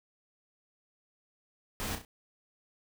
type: noise with echo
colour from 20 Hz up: pink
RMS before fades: -36 dBFS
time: 1.8-1.95 s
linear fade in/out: 0 ms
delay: 33 ms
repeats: 3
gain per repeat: -7 dB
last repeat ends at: 2.049 s
effects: none